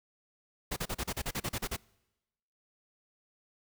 pink noise bursts, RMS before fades -34 dBFS, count 12, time 0.71-1.766 s, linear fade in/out 10 ms, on 55 ms, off 36 ms, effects noise-tail reverb RT60 1.0 s tail -25 dB re dry

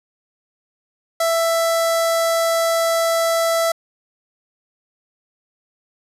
sawtooth tone with notch filter, 663 Hz, E5, 10 cents sharp, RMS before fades -18 dBFS, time 1.2-3.72 s, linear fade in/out 5 ms, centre 2700 Hz, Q 1.9, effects resampled to 32000 Hz + 8-bit

